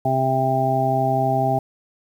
harmonic tone, 132 Hz, C3, 16 cents sharp, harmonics 1 / 2 / 3 / 5 / 6, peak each -23 / -27 / -28 / -22 / -21 dBFS, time 0.05-1.59 s, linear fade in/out 5 ms, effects 8-bit

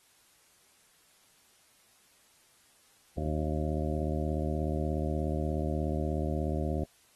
harmonic tone, 76.7 Hz, D#2, 24 cents flat, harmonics 1 / 2 / 3 / 4 / 5 / 7 / 8 / 9, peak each -32 / -35 / -37 / -38 / -39 / -40 / -41 / -42 dBFS, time 3.17-6.84 s, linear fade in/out 5 ms, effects white hiss -64 dBFS RMS until 7.15 s + AAC 32 kbps

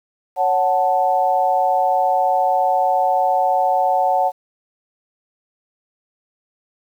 sine chord, F# minor, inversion second, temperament equal, 554.4 / 740 / 880 Hz, C#5 / F#5 / A5, 0 / 0 / 0 cents, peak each -21 / -16 / -20 dBFS, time 0.36-4.32 s, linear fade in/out 50 ms, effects 8-bit

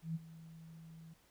sine tone with ADSR envelope, 162.7 Hz, E3, 22 cents flat, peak -34 dBFS, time 0.02-1.14 s, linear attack 130 ms, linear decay 29 ms, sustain -17 dB, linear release 11 ms, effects pink hiss -69 dBFS RMS until 1.3 s

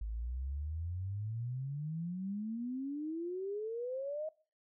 sine exponential sweep, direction up, 51.6 to 635 Hz, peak -36 dBFS, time 0.01-4.29 s, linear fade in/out 5 ms, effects noise-tail reverb RT60 0.4 s tail -22 dB re dry

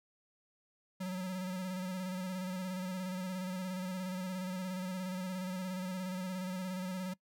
square tone with vibrato, 185 Hz, F#3, in tune, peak -37 dBFS, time 1-7.14 s, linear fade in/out 10 ms, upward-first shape square, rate 17 Hz, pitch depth 33 cents each way, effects noise-tail reverb RT60 0.1 s tail -22 dB re dry

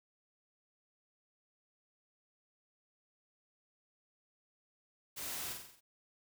white noise with echo, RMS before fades -43 dBFS, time 5.16-5.54 s, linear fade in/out 20 ms, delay 45 ms, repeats 6, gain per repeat -4 dB, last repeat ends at 5.81 s, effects none

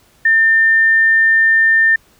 sine tone, 1800 Hz, A6, 39 cents sharp, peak -8 dBFS, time 0.25-1.96 s, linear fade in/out 5 ms, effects pink hiss -52 dBFS RMS until 2.19 s

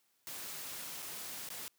white noise with dropouts, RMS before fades -44 dBFS, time 0.27-1.68 s, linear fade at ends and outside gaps 0 ms, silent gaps 1.022-1.026 / 1.488-1.503 s, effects white hiss -75 dBFS RMS until 1.78 s + high-pass 100 Hz 12 dB/octave

